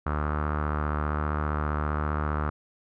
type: tone with low-pass filter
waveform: sawtooth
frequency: 75.1 Hz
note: D2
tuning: 39 cents sharp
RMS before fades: -28 dBFS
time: 0.06-2.5 s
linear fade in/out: 5 ms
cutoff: 1300 Hz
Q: 5
effects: none